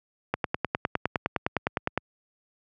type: click train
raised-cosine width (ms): 0.5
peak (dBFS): -9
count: 17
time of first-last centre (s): 0.34-1.976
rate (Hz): 9.78
effects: high-pass 80 Hz 12 dB/octave